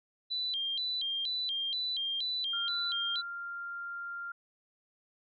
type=tone with vibrato; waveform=sine; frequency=3568 Hz; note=A7; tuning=23 cents sharp; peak=-31 dBFS; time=0.3-3.22 s; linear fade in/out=20 ms; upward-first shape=square; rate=2.1 Hz; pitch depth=190 cents each way
type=tone; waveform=sine; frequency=1393 Hz; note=F6; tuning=5 cents flat; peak=-37 dBFS; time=2.53-4.32 s; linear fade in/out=5 ms
effects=none